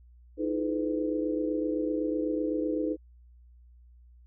sine tone cluster, 311.4 / 339.3 / 426.3 / 504 Hz, D#4 / F4 / G#4 / B4, +2 / -50 / +45 / +35 cents, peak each -29 / -37 / -34 / -33 dBFS, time 0.37-2.97 s, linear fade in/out 50 ms, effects added 60 Hz sine -52 dBFS peak until 4.26 s

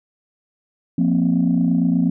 sine chord, F suspended fourth, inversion none, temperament equal, 174.61 / 233.1 / 261.6 Hz, F3 / Bb3 / C4, 0 / 0 / 0 cents, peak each -17 / -19 / -18 dBFS, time 0.98-2.1 s, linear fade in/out 5 ms, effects tanh soft clip ceiling -8 dBFS

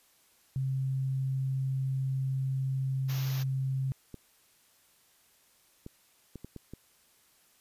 sine tone, 133.2 Hz, C3, 31 cents sharp, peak -28 dBFS, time 0.56-3.92 s, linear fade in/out 0 ms
white band-stop noise, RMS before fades -41 dBFS, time 3.08-3.44 s, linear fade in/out 20 ms, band 6600 to 12000 Hz, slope 96 dB/octave
clicks, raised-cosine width 3 ms, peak -29 dBFS, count 6, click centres 4.143 / 5.864 / 6.357 / 6.446 / 6.563 / 6.736 s
effects white hiss -65 dBFS RMS until 7.6 s + resampled to 32000 Hz

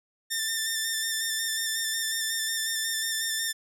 10% pulse tone with vibrato, 1791 Hz, A6, 30 cents sharp, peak -18 dBFS, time 0.3-3.53 s, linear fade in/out 20 ms, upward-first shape square, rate 5.5 Hz, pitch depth 21 cents each way, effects none

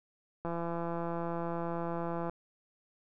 click train, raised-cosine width 1 ms, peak -23 dBFS, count 313, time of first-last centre 0.45-2.296 s, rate 169 Hz, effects none

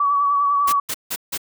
sine tone with vibrato, 1140 Hz, C#6, 48 cents sharp, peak -15 dBFS, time 0-0.8 s, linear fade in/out 5 ms, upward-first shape triangle, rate 10 Hz, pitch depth 40 cents each way
white noise bursts, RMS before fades -25 dBFS, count 4, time 0.67-1.378 s, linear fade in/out 10 ms, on 57 ms, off 160 ms
effects none

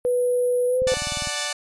pink high-pass noise, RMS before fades -34 dBFS, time 0.04-0.81 s, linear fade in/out 50 ms, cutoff 10000 Hz, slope 96 dB/octave
sine tone with pitch glide, 493.9 to 515.5 Hz, B4 to C5, 0 to -26 cents, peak -18 dBFS, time 0.05-0.94 s, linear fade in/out 0 ms, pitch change +74 cents, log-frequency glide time 0.67-0.83 s
click train, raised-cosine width 5 ms, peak -22 dBFS, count 10, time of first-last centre 0.82-1.272 s, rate 19.9 Hz
5% pulse chord, D major, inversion none, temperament equal, 587.3 / 740 / 880 Hz, D5 / F#5 / A5, 0 / 0 / 0 cents, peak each -16 / -19 / -20 dBFS, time 0.87-1.53 s, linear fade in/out 5 ms
effects resampled to 24000 Hz

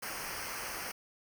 pink noise with comb filter, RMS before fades -40 dBFS, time 0.02-0.92 s, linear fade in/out 10 ms, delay 0.27 ms, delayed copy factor -0.8, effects none

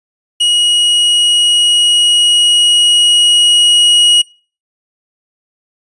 45% pulse tone with level ramp, 2900 Hz, F#7, 35 cents flat, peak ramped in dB -8 to -5 dBFS, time 0.4-4.22 s, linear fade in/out 10 ms, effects noise-tail reverb RT60 0.4 s tail -26 dB re dry + resampled to 24000 Hz

